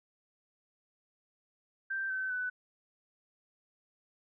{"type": "tone with pitch steps", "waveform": "sine", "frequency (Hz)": [1568, 1532.2, 1497.2], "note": ["G6", "G6", "F#6"], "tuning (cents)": [0, -40, 20], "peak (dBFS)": -32, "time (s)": [1.9, 2.5], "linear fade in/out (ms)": 10, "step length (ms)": 200, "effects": []}